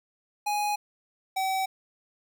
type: tone pair in turn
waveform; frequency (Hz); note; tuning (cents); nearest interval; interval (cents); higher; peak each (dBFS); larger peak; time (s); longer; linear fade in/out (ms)
square; 830.6 / 764.1; G#5 / G5; 0 / -44; minor second; 144; first; -26; neither; 0.46-0.76 / 1.36-1.66; neither; 10
effects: none